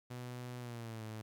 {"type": "tone with pitch glide", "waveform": "sawtooth", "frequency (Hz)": [123.47, 109.37], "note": ["B2", "A2"], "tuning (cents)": [0, -10], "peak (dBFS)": -39, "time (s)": [0.1, 1.22], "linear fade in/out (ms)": 10, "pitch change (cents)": -210, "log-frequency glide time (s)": [0.59, 1.04], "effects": ["13-bit"]}